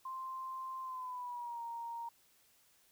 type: tone with pitch glide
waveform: sine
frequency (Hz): 1046.5 to 932.3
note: C6 to A#5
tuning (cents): 0 to 0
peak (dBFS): -40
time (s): 0.05-2.09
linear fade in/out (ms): 5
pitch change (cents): -200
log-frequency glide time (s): 0.82-1.62
effects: white hiss -69 dBFS RMS until 2.91 s